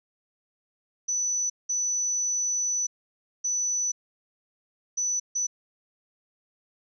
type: tone bursts at uneven times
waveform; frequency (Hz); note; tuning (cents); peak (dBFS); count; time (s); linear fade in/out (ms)
sine; 5970; F#8; +15; -24; 5; 1.08-1.5 / 1.69-2.87 / 3.44-3.92 / 4.97-5.2 / 5.35-5.47; 10
effects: none